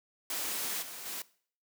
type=noise with level steps; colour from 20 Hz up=white; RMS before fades=-35 / -44 / -39 dBFS; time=0.3-1.22 s; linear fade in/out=2 ms; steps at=0.81 / 1.05 s; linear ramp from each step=20 ms; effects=noise-tail reverb RT60 0.5 s tail -20 dB re dry + high-pass 200 Hz 12 dB/octave